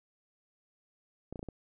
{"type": "clicks", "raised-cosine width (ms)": 2, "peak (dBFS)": -27, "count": 5, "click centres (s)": [1.326, 1.358, 1.393, 1.429, 1.487], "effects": []}